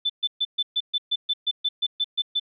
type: tone bursts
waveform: sine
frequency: 3520 Hz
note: A7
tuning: in tune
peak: -20 dBFS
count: 14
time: 0.05-2.398 s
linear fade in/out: 10 ms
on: 47 ms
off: 130 ms
effects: none